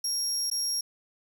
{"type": "tone with dropouts", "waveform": "30% pulse", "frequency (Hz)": 5588, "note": "F8", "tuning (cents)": 0, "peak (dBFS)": -23, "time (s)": [0.04, 0.81], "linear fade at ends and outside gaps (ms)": 5, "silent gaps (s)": [0.501, 0.513], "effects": []}